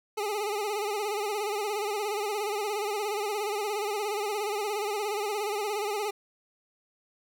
25% pulse tone with vibrato, 415.3 Hz, G#4, in tune, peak -25 dBFS, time 0.17-6.11 s, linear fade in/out 10 ms, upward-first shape sine, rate 17 Hz, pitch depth 78 cents each way, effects none

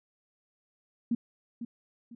sine tone with echo, 234.9 Hz, A#3, 13 cents sharp, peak -24 dBFS, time 1.11-1.15 s, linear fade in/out 5 ms, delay 500 ms, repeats 2, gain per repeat -10 dB, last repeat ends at 2.15 s, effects none

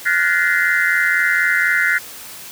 sine tone cluster, 1421 / 1505 / 1720 / 1883 / 2062 Hz, F6 / F#6 / A6 / A#6 / C7, +30 / +29 / -40 / +17 / -26 cents, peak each -20 dBFS, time 0.05-1.99 s, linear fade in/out 20 ms, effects white hiss -35 dBFS RMS until 2.51 s + high-pass 60 Hz 12 dB/octave

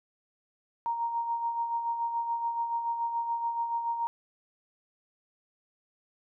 sine tone with tremolo, 932.3 Hz, A#5, in tune, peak -26 dBFS, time 0.86-4.07 s, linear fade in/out 0 ms, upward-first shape sine, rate 7 Hz, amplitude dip 50%, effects none

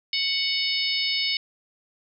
harmonic tone, 740 Hz, F#5, in tune, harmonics 3 / 4 / 5 / 6 / 7, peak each -29 / -29 / -29 / -29 / -29 dBFS, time 0.13-1.37 s, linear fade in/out 2 ms, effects none

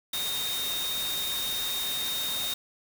sine tone in noise, 3700 Hz, A#7, 14 cents flat, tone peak -30 dBFS, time 0.13-2.54 s, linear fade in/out 5 ms, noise white, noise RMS -34 dBFS, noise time 0.13-2.54 s, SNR +1 dB, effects none

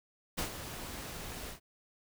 pink noise with ADSR envelope, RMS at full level -33 dBFS, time 0.37-1.6 s, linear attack 21 ms, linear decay 100 ms, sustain -10 dB, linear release 110 ms, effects none

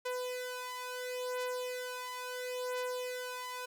sawtooth beating tone pair, 500 / 500.73 Hz, B4 / B4, +21 / +24 cents, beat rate 0.73 Hz, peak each -35 / -37 dBFS, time 0.05-3.66 s, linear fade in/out 10 ms, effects none

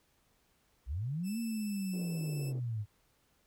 sine linear two-way sweep, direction up then down, 54.3 to 233.2 to 101.2 Hz, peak -33 dBFS, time 0.86-2.86 s, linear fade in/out 50 ms, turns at 1.39 s
10% pulse tone with vibrato, 2637 Hz, E7, in tune, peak -39 dBFS, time 1.23-2.53 s, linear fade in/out 50 ms, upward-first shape square, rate 16 Hz, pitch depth 10 cents each way
white band-pass noise, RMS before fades -48 dBFS, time 1.93-2.6 s, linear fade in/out 10 ms, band 240 to 440 Hz, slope 24 dB/octave
effects pink hiss -72 dBFS RMS until 3.46 s

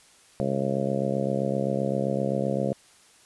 harmonic tone, 67.7 Hz, C#2, 40 cents flat, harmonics 2 / 3 / 4 / 5 / 6 / 7 / 8 / 9 / 10, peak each -31 / -29 / -35 / -36 / -34 / -34 / -29 / -37 / -36 dBFS, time 0.4-2.73 s, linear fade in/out 0 ms, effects white hiss -56 dBFS RMS until 3.25 s + resampled to 24000 Hz

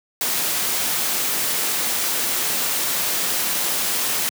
white noise, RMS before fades -22 dBFS, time 0.21-4.29 s, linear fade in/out 0 ms, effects high-pass 150 Hz 12 dB/octave

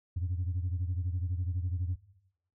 sine beating tone pair, 87.31 / 99.31 Hz, F2 / G2, 0 / +23 cents, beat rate 12 Hz, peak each -29 / -34 dBFS, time 0.16-1.96 s, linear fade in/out 10 ms, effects noise-tail reverb RT60 0.9 s tail -20 dB re dry + tanh soft clip ceiling -26 dBFS

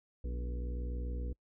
harmonic tone with a mistuned harmonic, 60.5 Hz, B1, 35 cents flat, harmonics 1 / 2 / 3 / 4 / 5 / 6 / 7 / 8, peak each -35 / -50 / -51 / -51 / -51 / -56 / -56 / -51 dBFS, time 0.24-1.33 s, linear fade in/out 5 ms, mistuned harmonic 5, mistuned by -79 cents, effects noise-tail reverb RT60 0.1 s tail -26 dB re dry

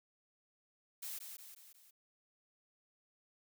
blue noise with echo, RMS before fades -44 dBFS, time 1.02-1.19 s, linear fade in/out 10 ms, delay 180 ms, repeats 4, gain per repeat -5 dB, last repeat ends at 1.91 s, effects none

